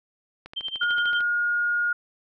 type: click train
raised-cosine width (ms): 0.3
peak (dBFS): -24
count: 11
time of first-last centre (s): 0.46-1.206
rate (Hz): 13.4
type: tone with tremolo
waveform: sine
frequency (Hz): 3136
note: G7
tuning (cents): 0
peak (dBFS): -25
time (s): 0.56-1.22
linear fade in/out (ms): 10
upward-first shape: triangle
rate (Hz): 12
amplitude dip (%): 95
type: tone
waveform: sine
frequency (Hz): 1430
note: F6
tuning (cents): +41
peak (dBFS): -21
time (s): 0.81-1.93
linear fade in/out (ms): 5
effects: none